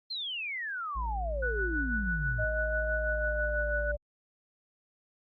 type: exponential sweep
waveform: sine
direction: down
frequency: 4276 to 102.7 Hz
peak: -33 dBFS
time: 0.1-2.45 s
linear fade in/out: 10 ms
type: tone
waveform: triangle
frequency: 55.4 Hz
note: A1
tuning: 13 cents sharp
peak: -30 dBFS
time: 0.95-3.97 s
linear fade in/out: 20 ms
type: tone with tremolo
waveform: sine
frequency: 1480 Hz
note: F#6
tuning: in tune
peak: -29 dBFS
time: 1.42-3.92 s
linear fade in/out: 10 ms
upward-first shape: sine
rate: 6.1 Hz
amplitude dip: 55%
type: tone with pitch glide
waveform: sine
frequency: 622.3 to 587.4 Hz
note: D#5 to D5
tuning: 0 to 0 cents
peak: -32 dBFS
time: 2.38-3.97 s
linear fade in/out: 20 ms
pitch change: -100 cents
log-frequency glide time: 2.95-3.78 s
effects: Opus 48 kbps